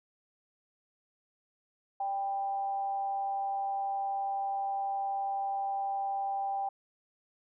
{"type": "tone with frequency modulation", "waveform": "sine", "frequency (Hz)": 789, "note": "G5", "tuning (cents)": 11, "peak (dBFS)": -30, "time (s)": [2, 6.69], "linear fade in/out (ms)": 5, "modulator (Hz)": 203, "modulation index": 0.24, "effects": []}